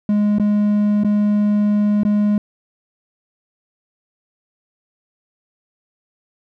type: tone with dropouts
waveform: triangle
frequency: 207.7 Hz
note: G#3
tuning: in tune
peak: -11 dBFS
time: 0.09-2.38 s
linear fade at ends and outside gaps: 2 ms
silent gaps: 0.385-0.397 / 1.036-1.046 / 2.034-2.05 s
effects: none